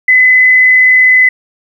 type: tone with frequency modulation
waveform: sine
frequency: 2019 Hz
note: B6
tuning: 38 cents sharp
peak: -3 dBFS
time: 0.08-1.29 s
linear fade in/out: 5 ms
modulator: 39.5 Hz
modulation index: 0.48
effects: 7-bit